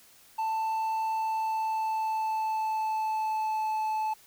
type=tone with pitch glide; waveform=triangle; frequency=885 to 869.3 Hz; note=A5 to A5; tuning=+10 to -21 cents; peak=-25 dBFS; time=0.38-4.14 s; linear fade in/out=10 ms; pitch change=-31 cents; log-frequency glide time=1.04-3.72 s; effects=white hiss -57 dBFS RMS until 4.26 s